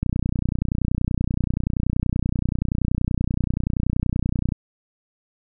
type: click train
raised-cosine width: 5 ms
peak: -9 dBFS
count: 138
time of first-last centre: 0.03-4.522 s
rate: 30.5 Hz
effects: none